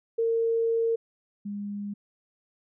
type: tone pair in turn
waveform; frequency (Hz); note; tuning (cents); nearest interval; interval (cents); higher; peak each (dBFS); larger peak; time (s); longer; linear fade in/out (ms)
sine; 457.3 / 203.7; A#4 / G#3; -33 / -33; octave + major second; 1400; first; -22 / -31; first; 0.18-0.96 / 1.45-1.94; first; 10
effects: none